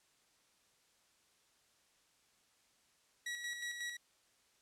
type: tone with tremolo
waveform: sawtooth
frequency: 1923 Hz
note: B6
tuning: 47 cents flat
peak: -35 dBFS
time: 3.26-3.97 s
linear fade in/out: 5 ms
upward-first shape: square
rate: 5.5 Hz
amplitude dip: 45%
effects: white hiss -72 dBFS RMS until 4.61 s + low-pass 9000 Hz 12 dB/octave